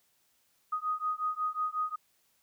sine beating tone pair, 1244.5 / 1250 Hz, D#6 / D#6, 0 / +8 cents, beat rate 5.5 Hz, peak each -33 / -33 dBFS, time 0.72-1.96 s, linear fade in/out 10 ms, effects white hiss -71 dBFS RMS until 2.42 s

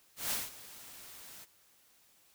white noise with ADSR envelope, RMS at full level -33 dBFS, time 0.16-1.46 s, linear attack 150 ms, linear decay 190 ms, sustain -18 dB, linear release 32 ms, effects white hiss -66 dBFS RMS until 2.34 s

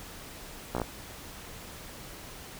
slowing click train, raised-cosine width 1 ms, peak -16 dBFS, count 5, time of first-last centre 0.75-0.817 s, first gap 16 ms, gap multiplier 1.03, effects pink hiss -45 dBFS RMS until 2.59 s

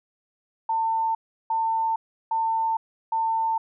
sine tone bursts, 898 Hz, A5, 35 cents sharp, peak -21 dBFS, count 4, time 0.69-3.58 s, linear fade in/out 5 ms, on 460 ms, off 350 ms, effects none

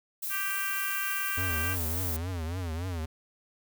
violet noise, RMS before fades -34 dBFS, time 0.22-2.17 s, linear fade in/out 10 ms
harmonic tone, 392.2 Hz, G4, 1 cent sharp, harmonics 3 / 4 / 5 / 6 / 7 / 8, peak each -39 / -34 / -42 / -40 / -40 / -48 dBFS, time 0.29-1.77 s, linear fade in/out 50 ms
square tone with vibrato, 86 Hz, F2, 26 cents flat, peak -32 dBFS, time 1.37-3.06 s, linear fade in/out 10 ms, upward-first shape triangle, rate 3.5 Hz, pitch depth 180 cents each way
effects none

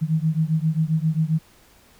sine beating tone pair, 155.5 / 163 Hz, D#3 / E3, -1 / -19 cents, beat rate 7.5 Hz, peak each -21 / -22 dBFS, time 0.01-1.39 s, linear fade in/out 20 ms, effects pink hiss -54 dBFS RMS until 1.99 s

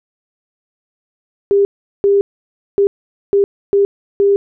sine tone bursts at uneven times, 400 Hz, G4, 35 cents sharp, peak -8 dBFS, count 6, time 1.51-1.65 / 2.04-2.21 / 2.78-2.87 / 3.33-3.44 / 3.73-3.85 / 4.2-4.36 s, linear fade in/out 0 ms, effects none

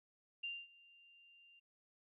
sine tone with ADSR envelope, 2786 Hz, F7, 5 cents flat, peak -39 dBFS, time 0.43-1.6 s, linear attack 10 ms, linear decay 230 ms, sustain -23 dB, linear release 14 ms, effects none

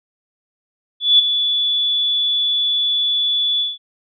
sine tone with ADSR envelope, 3444 Hz, A7, 38 cents flat, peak -6 dBFS, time 1-3.78 s, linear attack 190 ms, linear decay 13 ms, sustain -9 dB, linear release 180 ms, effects none

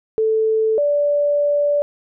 sine tone pair in turn, 440 / 581.3 Hz, A4 / D5, 0 / -18 cents, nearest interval perfect fourth, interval 482 cents, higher second, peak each -14 dBFS, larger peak neither, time 0.18-0.78 / 0.78-1.82 s, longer second, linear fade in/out 0 ms, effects none

